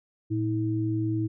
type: tone pair together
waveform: sine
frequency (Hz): 113.5 / 321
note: A#2 / E4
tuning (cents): -46 / -46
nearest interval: octave + tritone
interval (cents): 1800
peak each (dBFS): -27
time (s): 0.3-1.28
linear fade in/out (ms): 20
effects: none